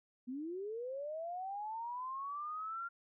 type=linear sweep; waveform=sine; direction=up; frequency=240 to 1396.9 Hz; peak=-39 dBFS; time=0.27-2.89 s; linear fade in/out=20 ms; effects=none